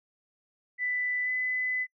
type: tone with pitch glide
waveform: sine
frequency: 1989 to 2009 Hz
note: B6 to B6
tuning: +12 to +29 cents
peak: -27 dBFS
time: 0.78-1.87 s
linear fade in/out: 50 ms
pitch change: +17 cents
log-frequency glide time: 1.24-1.29 s
effects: noise-tail reverb RT60 0.1 s tail -26 dB re dry